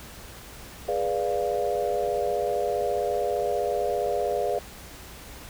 sine chord, G# diminished seventh, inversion none, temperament equal with one note detuned, 415.3 / 490.5 / 587.3 / 698.5 Hz, G#4 / B4 / D5 / F5, 0 / -12 / 0 / 0 cents, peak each -29 dBFS, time 0.88-4.59 s, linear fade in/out 5 ms, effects added 60 Hz sine -49 dBFS peak until 5.49 s + pink hiss -44 dBFS RMS until 5.49 s

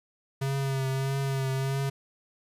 square tone with vibrato, 135.2 Hz, C#3, 43 cents flat, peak -27 dBFS, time 0.41-1.9 s, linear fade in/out 10 ms, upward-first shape triangle, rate 1.6 Hz, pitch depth 34 cents each way, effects resampled to 32000 Hz + 10-bit

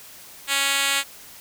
5% pulse tone with band-pass filter, 277.2 Hz, C#4, in tune, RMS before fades -22 dBFS, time 0.47-1.04 s, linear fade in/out 50 ms, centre 6100 Hz, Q 0.51, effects white hiss -44 dBFS RMS until 1.4 s

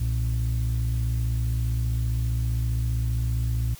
sine tone pair together, 61.74 / 116.95 Hz, B1 / A#2, 0 / +6 cents, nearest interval major seventh, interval 1106 cents, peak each -23 dBFS, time 0-3.75 s, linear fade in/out 10 ms, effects tanh soft clip ceiling -19 dBFS + white hiss -47 dBFS RMS until 3.79 s

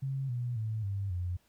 sine tone with pitch steps, 135.1 / 121.76 / 109.74 / 98.9 / 89.13 Hz, C#3 / B2 / A2 / G2 / F2, -44 / -24 / -4 / +16 / +36 cents, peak -31 dBFS, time 0.02-1.37 s, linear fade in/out 10 ms, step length 270 ms, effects pink hiss -70 dBFS RMS until 1.48 s

